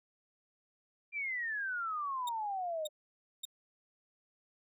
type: exponential sweep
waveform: sine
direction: down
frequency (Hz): 2401 to 592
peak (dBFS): -34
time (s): 1.12-2.89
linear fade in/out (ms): 50
type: tone bursts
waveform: sawtooth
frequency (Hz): 3697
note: A#7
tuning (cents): -15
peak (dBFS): -35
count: 3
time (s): 2.27-3.453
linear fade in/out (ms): 5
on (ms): 21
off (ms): 560
effects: none